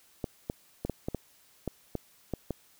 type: clicks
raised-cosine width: 2 ms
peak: -18 dBFS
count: 10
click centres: 0.242 / 0.499 / 0.85 / 0.897 / 1.085 / 1.147 / 1.677 / 1.953 / 2.337 / 2.507 s
effects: white hiss -62 dBFS RMS until 2.79 s